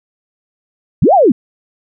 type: linear two-way sweep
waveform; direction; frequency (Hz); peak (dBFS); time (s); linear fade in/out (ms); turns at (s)
sine; up then down; 84.5 to 830.6 to 199.8; -5; 1.02-1.32; 5; 1.14
effects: none